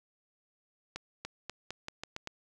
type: accelerating click train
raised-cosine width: 0.2 ms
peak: -21 dBFS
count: 8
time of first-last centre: 0.96-2.274 s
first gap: 290 ms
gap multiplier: 0.85
effects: none